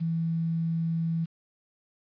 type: tone with quantisation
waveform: sine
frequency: 164.81 Hz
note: E3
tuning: in tune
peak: -25 dBFS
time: 0-1.26 s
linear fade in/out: 20 ms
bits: 9
effects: resampled to 11025 Hz

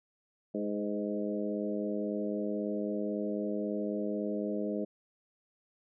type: harmonic tone with a mistuned harmonic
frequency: 103.83 Hz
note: G#2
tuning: in tune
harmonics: 2 / 3 / 4 / 5 / 6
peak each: -35 / -37 / -38 / -39 / -40 dBFS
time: 0.54-4.85 s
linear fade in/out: 10 ms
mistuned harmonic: 5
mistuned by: -19 cents
effects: none

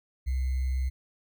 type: tone with sample-and-hold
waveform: sine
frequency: 64.8 Hz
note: C2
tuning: 16 cents flat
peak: -25 dBFS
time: 0.26-0.9 s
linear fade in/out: 20 ms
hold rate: 2100 Hz
effects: none

